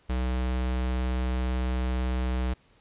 square tone, 63 Hz, B1, 35 cents sharp, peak -26 dBFS, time 0.09-2.54 s, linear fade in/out 10 ms, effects pink hiss -62 dBFS RMS until 2.8 s + resampled to 8000 Hz

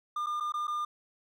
triangle tone with dropouts, 1205 Hz, D6, 44 cents sharp, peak -28 dBFS, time 0.16-0.85 s, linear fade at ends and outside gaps 5 ms, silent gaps 0.262-0.267 / 0.401-0.406 / 0.522-0.539 / 0.671-0.678 s, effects none

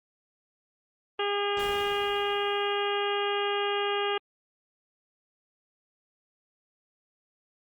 harmonic tone, 406.2 Hz, G#4, 38 cents flat, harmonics 1 / 2 / 3 / 4 / 5 / 6 / 7 / 8, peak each -29 / -33 / -34 / -37 / -40 / -40 / -35 / -39 dBFS, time 1.19-4.18 s, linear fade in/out 5 ms
pink noise with exponential decay, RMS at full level -39 dBFS, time 1.57-3.23 s, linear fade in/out 1 ms, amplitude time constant 360 ms
effects Opus 24 kbps

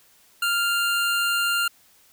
25% pulse tone, 1396 Hz, F6, 1 cent flat, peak -17 dBFS, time 0.42-1.68 s, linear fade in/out 5 ms, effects white hiss -57 dBFS RMS until 2.12 s

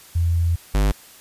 sine / square tone pair in turn, 84.6 / 50.3 Hz, E2 / G1, +45 / +45 cents, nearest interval major sixth, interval 900 cents, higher first, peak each -16 dBFS, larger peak neither, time 0.15-0.56 / 0.74-0.92 s, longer first, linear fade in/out 10 ms, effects white hiss -46 dBFS RMS until 1.2 s + resampled to 32000 Hz

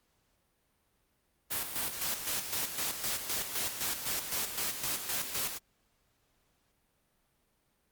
white noise with tremolo, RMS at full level -33 dBFS, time 1.5-5.59 s, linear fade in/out 20 ms, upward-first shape square, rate 3.9 Hz, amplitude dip 55%, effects pink hiss -74 dBFS RMS until 7.91 s + Opus 48 kbps

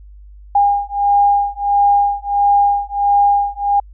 sine beating tone pair, 809 / 810.5 Hz, G#5 / G#5, -46 / -42 cents, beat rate 1.5 Hz, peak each -14 dBFS, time 0.55-3.8 s, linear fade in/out 5 ms, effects added 50 Hz sine -36 dBFS peak until 3.93 s

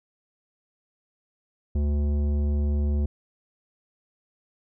sine tone with tanh clipping, 72.9 Hz, D2, 12 cents flat, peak -23 dBFS, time 1.75-3.06 s, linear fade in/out 5 ms, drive 13 dB, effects none

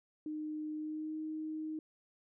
sine tone with pitch glide, 306.5 to 312 Hz, D#4 to D#4, -26 to +5 cents, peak -37 dBFS, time 0.26-1.79 s, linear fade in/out 2 ms, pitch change +31 cents, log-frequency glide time 0.75-1.17 s, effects none

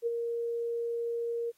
sine tone with ADSR envelope, 467.8 Hz, A#4, 6 cents sharp, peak -25 dBFS, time 0.02-1.52 s, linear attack 46 ms, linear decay 22 ms, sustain -5 dB, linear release 29 ms, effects white hiss -70 dBFS RMS until 1.57 s + AAC 48 kbps

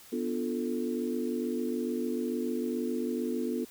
sine chord, B half-diminished seventh, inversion none, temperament equal, 246.9 / 293.7 / 349.2 / 440 Hz, B3 / D4 / F4 / A4, 0 / 0 / 0 / 0 cents, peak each -32 / -38 / -35 / -36 dBFS, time 0.12-3.65 s, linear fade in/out 10 ms, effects white hiss -53 dBFS RMS until 3.7 s

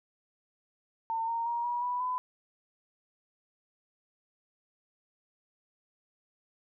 sine tone with pitch steps, 905 / 924 / 943.4 / 963.3 / 983.5 / 1004.2 Hz, A5 / A#5 / A#5 / B5 / B5 / B5, +48 / -16 / +20 / -43 / -7 / +29 cents, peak -29 dBFS, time 1.1-2.18 s, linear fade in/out 0 ms, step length 180 ms, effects none

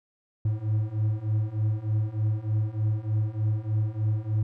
triangle beating tone pair, 105.7 / 109 Hz, G#2 / A2, +31 / -16 cents, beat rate 3.3 Hz, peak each -26 / -24 dBFS, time 0.45-4.43 s, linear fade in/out 5 ms, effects none

